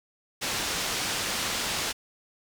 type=low-pass noise; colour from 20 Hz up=white; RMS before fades=-30 dBFS; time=0.41-1.93 s; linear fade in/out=20 ms; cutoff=6000 Hz; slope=12 dB/octave; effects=none